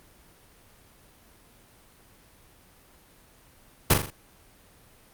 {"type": "noise with echo", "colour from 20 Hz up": "pink", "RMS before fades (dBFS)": -17, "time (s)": [3.9, 3.94], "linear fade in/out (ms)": 5, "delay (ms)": 41, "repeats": 4, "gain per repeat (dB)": -6, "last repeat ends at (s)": 4.104, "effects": ["pink hiss -56 dBFS RMS until 5.13 s", "Opus 32 kbps"]}